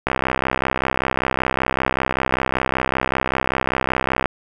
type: click train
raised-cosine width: 0.5 ms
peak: -3 dBFS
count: 274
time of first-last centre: 0.07-4.257 s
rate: 65.2 Hz
effects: 7-bit